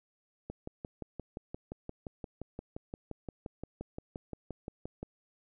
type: click train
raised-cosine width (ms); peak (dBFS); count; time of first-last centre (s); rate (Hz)
2; -26; 27; 0.5-5.03; 5.74
effects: none